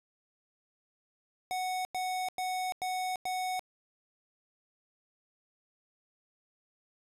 square tone bursts, 740 Hz, F#5, in tune, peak -32 dBFS, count 5, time 1.51-3.594 s, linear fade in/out 0 ms, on 340 ms, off 96 ms, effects resampled to 32000 Hz + 11-bit

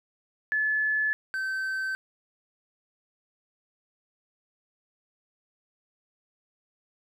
sine / triangle tone pair in turn, 1725 / 1543.6 Hz, A6 / G6, -35 / -27 cents, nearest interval major second, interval 192 cents, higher first, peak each -23 / -26 dBFS, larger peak first, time 0.52-1.13 / 1.34-1.95 s, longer neither, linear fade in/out 0 ms, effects none

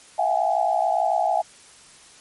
sine tone cluster, 656 / 707 / 769 / 836 Hz, E5 / F5 / G5 / G#5, -9 / +21 / -33 / +11 cents, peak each -24 dBFS, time 0.18-1.42 s, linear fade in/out 10 ms, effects white hiss -49 dBFS RMS until 2.2 s + MP3 48 kbps

